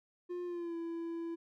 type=tone with pitch glide; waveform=triangle; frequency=354.3 to 334.4 Hz; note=F4 to E4; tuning=+25 to +25 cents; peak=-35 dBFS; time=0.29-1.36 s; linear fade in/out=20 ms; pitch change=-100 cents; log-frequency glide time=0.45-0.76 s; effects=none